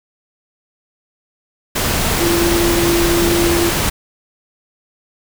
sine tone in noise, 341.9 Hz, F4, 37 cents flat, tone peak -14 dBFS, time 2.2-3.7 s, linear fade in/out 10 ms, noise pink, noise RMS -17 dBFS, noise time 1.75-3.9 s, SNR 0 dB, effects none

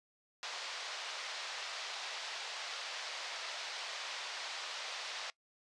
white band-pass noise, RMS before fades -43 dBFS, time 0.43-5.3 s, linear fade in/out 0 ms, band 560 to 5100 Hz, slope 24 dB/octave, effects noise-tail reverb RT60 0.1 s tail -22 dB re dry + resampled to 22050 Hz

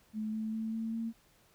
sine tone with pitch steps, 216.1 / 218.9 / 221.7 / 224.5 / 227.4 Hz, A3 / A3 / A3 / A3 / A#3, -31 / -9 / +13 / +35 / -43 cents, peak -33 dBFS, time 0.13-1.13 s, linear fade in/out 50 ms, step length 200 ms, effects pink hiss -66 dBFS RMS until 1.54 s

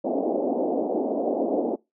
pink band-pass noise, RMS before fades -25 dBFS, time 0.04-1.76 s, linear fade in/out 10 ms, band 240 to 730 Hz, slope 48 dB/octave, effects noise-tail reverb RT60 0.2 s tail -22 dB re dry

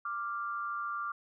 sine tone pair together, 1178 / 1391.5 Hz, D6 / F6, +5 / -7 cents, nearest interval minor third, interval 288 cents, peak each -35 / -38 dBFS, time 0.05-1.12 s, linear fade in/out 5 ms, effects none

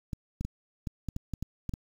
clicks, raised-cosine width 5 ms, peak -21 dBFS, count 10, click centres 0.132 / 0.41 / 0.45 / 0.872 / 1.087 / 1.164 / 1.337 / 1.426 / 1.693 / 1.738 s, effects 8-bit

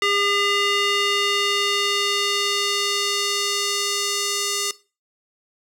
square tone with band-pass filter sweep, 404.1 Hz, G#4, 47 cents flat, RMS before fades -22 dBFS, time 0.02-4.71 s, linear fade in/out 2 ms, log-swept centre 2500 to 6300 Hz, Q 1.2, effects noise-tail reverb RT60 0.3 s tail -17 dB re dry

